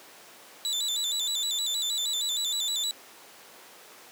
30% pulse tone with vibrato, 3729 Hz, A#7, in tune, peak -24 dBFS, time 0.65-2.91 s, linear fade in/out 0 ms, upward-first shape square, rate 6.4 Hz, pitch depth 90 cents each way, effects pink hiss -49 dBFS RMS until 4.11 s + high-pass 400 Hz 12 dB/octave

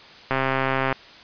click train, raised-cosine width 0.5 ms, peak -7 dBFS, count 83, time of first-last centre 0.31-0.927 s, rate 133 Hz, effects white hiss -45 dBFS RMS until 1.23 s + resampled to 11025 Hz

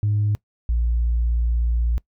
sine tone pair in turn, 104.3 / 58.2 Hz, G#2 / A#1, +8 / -2 cents, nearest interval minor seventh, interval 1010 cents, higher first, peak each -16 dBFS, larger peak neither, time 0.03-0.35 / 0.69-1.98 s, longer second, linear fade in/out 0 ms, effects noise-tail reverb RT60 0.1 s tail -23 dB re dry + tanh soft clip ceiling -14 dBFS

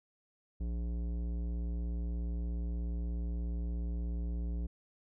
sine tone with tanh clipping, 58.4 Hz, A#1, 4 cents sharp, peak -35 dBFS, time 0.6-4.67 s, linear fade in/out 10 ms, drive 14 dB, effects none

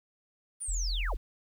sine linear sweep, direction down, 9690 to 196 Hz, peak -34 dBFS, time 0.6-1.15 s, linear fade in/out 20 ms
sine tone, 42.21 Hz, E1, 42 cents sharp, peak -29 dBFS, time 0.68-1.17 s, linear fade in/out 10 ms
effects 10-bit

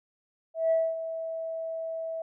sine tone with ADSR envelope, 652 Hz, E5, 19 cents flat, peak -19 dBFS, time 0.54-2.22 s, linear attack 170 ms, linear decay 240 ms, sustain -12 dB, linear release 3 ms, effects tanh soft clip ceiling -17 dBFS

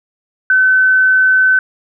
sine tone, 1521 Hz, F#6, 47 cents sharp, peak -7 dBFS, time 0.5-1.59 s, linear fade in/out 2 ms, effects none

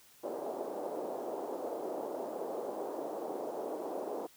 pink band-pass noise, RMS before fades -39 dBFS, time 0.23-4.27 s, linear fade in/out 10 ms, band 350 to 750 Hz, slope 24 dB/octave, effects white hiss -61 dBFS RMS until 4.36 s

